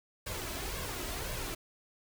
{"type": "noise with flanger", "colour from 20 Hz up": "pink", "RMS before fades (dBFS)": -38, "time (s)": [0.26, 1.55], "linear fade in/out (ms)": 10, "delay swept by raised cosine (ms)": [1.8, 3.1], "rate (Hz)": 1.9, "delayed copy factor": 0.55, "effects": []}